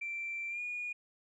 sine tone with pitch glide, 2349 to 2443 Hz, D7 to D#7, 0 to -32 cents, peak -35 dBFS, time 0.01-0.93 s, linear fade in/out 10 ms, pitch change +68 cents, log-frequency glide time 0.49-0.61 s, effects tanh soft clip ceiling -31 dBFS

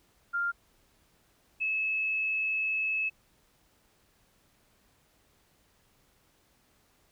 sine tone pair in turn, 1396.9 / 2595 Hz, F6 / E7, 0 / -28 cents, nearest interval major seventh, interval 1072 cents, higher second, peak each -27 dBFS, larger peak neither, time 0.33-0.52 / 1.6-3.1 s, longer second, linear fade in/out 20 ms, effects pink hiss -67 dBFS RMS until 7.11 s

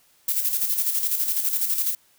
violet noise with tremolo, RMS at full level -22 dBFS, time 0.28-1.95 s, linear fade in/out 5 ms, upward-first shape square, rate 12 Hz, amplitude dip 50%, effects white hiss -60 dBFS RMS until 2.18 s

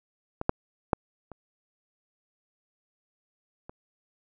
clicks, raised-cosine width 1 ms, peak -17 / -7 / -7 / -28 / -27 dBFS, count 5, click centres 0.414 / 0.494 / 0.932 / 1.317 / 3.695 s, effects none

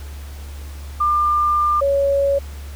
sine tone pair in turn, 1197 / 557.5 Hz, D6 / C#5, +33 / +10 cents, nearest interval octave + minor second, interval 1323 cents, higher first, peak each -14 dBFS, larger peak neither, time 1-1.81 / 1.81-2.39 s, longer first, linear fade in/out 10 ms, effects added 71 Hz sine -30 dBFS peak until 2.75 s + pink hiss -43 dBFS RMS until 2.75 s

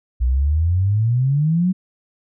sine exponential sweep, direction up, 59 to 190.1 Hz, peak -14 dBFS, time 0.2-1.73 s, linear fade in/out 20 ms, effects none

